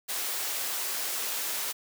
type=high-pass noise; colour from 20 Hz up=white; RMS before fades=-32 dBFS; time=0.08-1.73 s; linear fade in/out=20 ms; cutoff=390 Hz; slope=12 dB/octave; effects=none